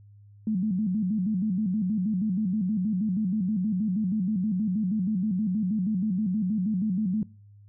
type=tone with vibrato; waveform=sine; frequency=198.8 Hz; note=G3; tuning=25 cents sharp; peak=-23 dBFS; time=0.47-7.23 s; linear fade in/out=2 ms; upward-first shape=square; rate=6.3 Hz; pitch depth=150 cents each way; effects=noise-tail reverb RT60 0.5 s tail -26 dB re dry + added 102 Hz sine -49 dBFS peak until 7.68 s